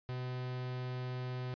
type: tone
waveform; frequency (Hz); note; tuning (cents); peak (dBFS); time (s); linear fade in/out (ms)
45% pulse; 126.3; B2; +39; -37; 0.09-1.54; 0
effects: resampled to 11025 Hz